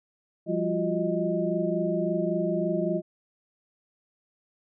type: tone cluster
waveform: sine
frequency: 174.5 / 199.8 / 344.1 / 367.7 / 622 Hz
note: F3 / G3 / F4 / F#4 / D#5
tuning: -1 / +33 / -26 / -11 / -1 cents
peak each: -30 / -32 / -29 / -34 / -29 dBFS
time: 0.46-3.02 s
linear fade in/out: 50 ms
effects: none